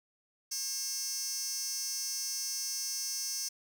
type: tone with high-pass filter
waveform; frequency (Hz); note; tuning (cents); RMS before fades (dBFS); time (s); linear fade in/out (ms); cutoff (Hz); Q
15% pulse; 540; C#5; -45; -36; 0.51-3.49; 10; 6000; 4.2
effects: none